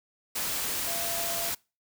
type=tone in noise; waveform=sine; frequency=680 Hz; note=F5; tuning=46 cents flat; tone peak=-37 dBFS; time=0.87-1.5 s; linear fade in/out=10 ms; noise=white; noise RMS=-31 dBFS; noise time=0.35-1.55 s; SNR=-9 dB; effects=noise-tail reverb RT60 0.3 s tail -25 dB re dry